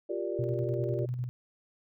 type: chord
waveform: sine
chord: G minor seventh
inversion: third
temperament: equal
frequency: 349.2 / 392 / 466.2 / 587.3 Hz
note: F4 / G4 / Bb4 / D5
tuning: 0 / 0 / 0 / 0 cents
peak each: -35 / -35 / -39 / -36 dBFS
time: 0.09-1.06 s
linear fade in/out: 10 ms
type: tone with tremolo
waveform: sine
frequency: 123.8 Hz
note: B2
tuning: 5 cents sharp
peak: -29 dBFS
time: 0.39-1.29 s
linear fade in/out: 0 ms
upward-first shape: square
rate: 10 Hz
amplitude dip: 40%
effects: none